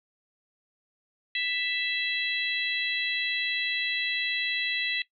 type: harmonic tone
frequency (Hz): 661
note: E5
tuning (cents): +5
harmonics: 3 / 4 / 5 / 6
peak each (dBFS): -31 / -32 / -33 / -34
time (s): 1.35-5.02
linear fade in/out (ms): 2
effects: noise-tail reverb RT60 0.1 s tail -18 dB re dry